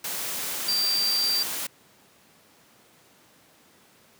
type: tone in noise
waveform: sine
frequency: 4699 Hz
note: D8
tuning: in tune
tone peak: -22 dBFS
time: 0.68-1.43 s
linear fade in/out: 5 ms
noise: white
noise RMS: -31 dBFS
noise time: 0.04-1.67 s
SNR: +6 dB
effects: pink hiss -57 dBFS RMS until 4.19 s + high-pass 150 Hz 12 dB/octave